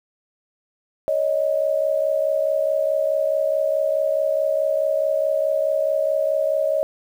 sine tone pair together, 559.3 / 624 Hz, C#5 / D#5, +15 / +5 cents, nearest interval major second, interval 190 cents, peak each -21 / -20 dBFS, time 1.08-6.83 s, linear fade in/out 0 ms, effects 8-bit

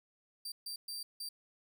sawtooth tone bursts at uneven times, 4690 Hz, D8, 3 cents flat, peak -37 dBFS, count 4, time 0.45-0.52 / 0.66-0.76 / 0.88-1.03 / 1.2-1.29 s, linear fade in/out 5 ms, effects 13-bit

